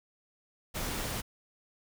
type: noise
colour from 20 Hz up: pink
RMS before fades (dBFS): -35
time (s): 0.74-1.22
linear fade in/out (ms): 20
effects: none